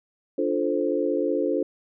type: chord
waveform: sine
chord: D minor seventh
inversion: none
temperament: equal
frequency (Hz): 293.7 / 349.2 / 440 / 523.3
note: D4 / F4 / A4 / C5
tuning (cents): 0 / 0 / 0 / 0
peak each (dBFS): -27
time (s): 0.38-1.63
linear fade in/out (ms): 5
effects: none